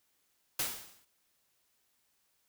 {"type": "noise with exponential decay", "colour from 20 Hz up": "white", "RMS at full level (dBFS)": -30, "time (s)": [0.59, 1.05], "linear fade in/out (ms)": 5, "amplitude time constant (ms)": 100, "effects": ["white hiss -75 dBFS RMS until 2.48 s"]}